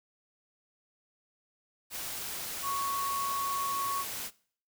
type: tone in noise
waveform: sine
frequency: 1108.7 Hz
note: C#6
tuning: in tune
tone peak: -30 dBFS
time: 2.62-4.05 s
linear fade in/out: 50 ms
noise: white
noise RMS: -38 dBFS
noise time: 1.9-4.31 s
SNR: +5 dB
effects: noise-tail reverb RT60 0.5 s tail -21 dB re dry